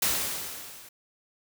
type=noise with level ramp; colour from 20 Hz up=white; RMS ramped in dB=-24 to -49 dBFS; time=0.02-0.89 s; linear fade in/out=5 ms; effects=none